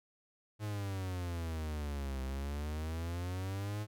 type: exponential two-way sweep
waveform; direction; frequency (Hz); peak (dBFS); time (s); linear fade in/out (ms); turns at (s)
45% pulse; down then up; 107.6 to 65.41 to 107.6; -36; 0.59-3.87; 50; 2.22
effects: none